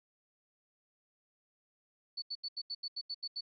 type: tone bursts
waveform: sine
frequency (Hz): 4462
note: C#8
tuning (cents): +11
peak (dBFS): -36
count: 10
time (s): 2.17-3.41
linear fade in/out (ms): 10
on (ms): 52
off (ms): 80
effects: none